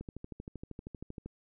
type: click train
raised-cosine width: 3 ms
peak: -29 dBFS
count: 17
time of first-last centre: 0.01-1.26 s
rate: 12.8 Hz
effects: none